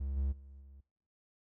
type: tone with level steps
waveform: triangle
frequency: 68.4 Hz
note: C#2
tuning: 23 cents flat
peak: -32 / -28 / -48 / -50 dBFS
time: 0-0.81 s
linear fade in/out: 10 ms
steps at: 0.16 / 0.31 / 0.6 s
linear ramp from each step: 20 ms
effects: noise-tail reverb RT60 0.8 s tail -24 dB re dry